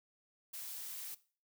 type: noise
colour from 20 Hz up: blue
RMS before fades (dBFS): -45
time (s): 0.53-1.15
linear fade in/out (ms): 10
effects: noise-tail reverb RT60 0.4 s tail -18 dB re dry